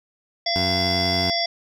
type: harmonic tone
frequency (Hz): 682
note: F5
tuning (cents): -41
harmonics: 1 / 3 / 5 / 7 / 8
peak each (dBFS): -25 / -29 / -29 / -26 / -26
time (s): 0.46-1.46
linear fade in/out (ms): 5
type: tone with vibrato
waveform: 15% pulse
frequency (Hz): 91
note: F#2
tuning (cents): -28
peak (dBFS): -18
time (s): 0.56-1.3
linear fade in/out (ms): 0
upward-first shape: triangle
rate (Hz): 14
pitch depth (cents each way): 12
effects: none